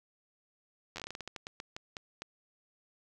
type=slowing click train; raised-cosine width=0.2 ms; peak=-23 dBFS; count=17; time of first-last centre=0.96-2.22 s; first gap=10 ms; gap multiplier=1.24; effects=none